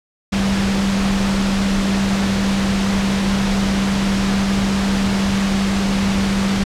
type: tone in noise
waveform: sine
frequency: 196 Hz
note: G3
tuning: in tune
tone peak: -16 dBFS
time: 0.32-6.64 s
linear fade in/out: 10 ms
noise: pink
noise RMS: -22 dBFS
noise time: 0.32-6.64 s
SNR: +3 dB
effects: low-pass 6000 Hz 12 dB/octave